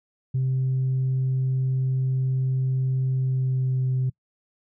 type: tone with pitch glide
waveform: sine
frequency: 130.81 to 129.23 Hz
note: C3 to C3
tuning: 0 to -21 cents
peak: -19 dBFS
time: 0.34-4.1 s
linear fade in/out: 10 ms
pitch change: -21 cents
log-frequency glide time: 3.14-3.92 s
effects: noise-tail reverb RT60 0.1 s tail -25 dB re dry + tanh soft clip ceiling -18 dBFS